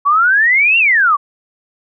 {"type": "exponential two-way sweep", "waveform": "sine", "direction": "up then down", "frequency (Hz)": [1108.7, 2794, 1108.7], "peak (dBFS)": -8, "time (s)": [0.05, 1.17], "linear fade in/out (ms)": 20, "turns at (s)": 0.78, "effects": []}